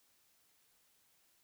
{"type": "silence", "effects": ["white hiss -72 dBFS RMS until 1.43 s"]}